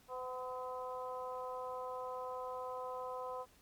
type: harmonic tone with a mistuned harmonic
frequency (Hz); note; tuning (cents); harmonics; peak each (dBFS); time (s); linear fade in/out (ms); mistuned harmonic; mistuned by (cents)
254.2; C4; -50; 2 / 3 / 4 / 5; -43 / -48 / -44 / -51; 0.08-3.46; 50; 3; -22
effects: pink hiss -66 dBFS RMS until 3.61 s + MP3 96 kbps